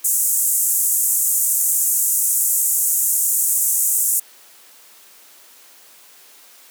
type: band-pass noise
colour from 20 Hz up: pink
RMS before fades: -18 dBFS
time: 0.04-4.2 s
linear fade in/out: 10 ms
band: 7100 to 16000 Hz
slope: 48 dB/octave
effects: white hiss -47 dBFS RMS until 6.7 s + high-pass 300 Hz 12 dB/octave